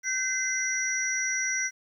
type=tone cluster; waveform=sine; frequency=1540 / 2053 / 5830 Hz; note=G6 / C7 / F#8; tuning=-31 / -33 / -26 cents; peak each=-32 / -30 / -29 dBFS; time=0.03-1.71 s; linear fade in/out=50 ms; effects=10-bit